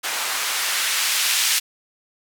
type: noise with band-pass filter sweep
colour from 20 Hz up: blue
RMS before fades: -22 dBFS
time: 0.03-1.6 s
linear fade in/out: 20 ms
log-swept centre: 980 to 2800 Hz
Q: 0.76
effects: none